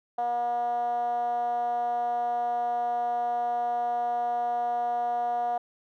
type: tone with band-pass filter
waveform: 10% pulse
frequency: 240 Hz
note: B3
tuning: 49 cents flat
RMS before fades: -28 dBFS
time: 0.18-5.58 s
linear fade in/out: 5 ms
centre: 720 Hz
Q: 7.2
effects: none